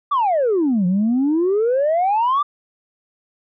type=exponential two-way sweep; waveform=sine; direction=down then up; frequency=1200 to 174.61 to 1200 Hz; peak=-13 dBFS; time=0.11-2.43 s; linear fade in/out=10 ms; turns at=0.86 s; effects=tanh soft clip ceiling -12 dBFS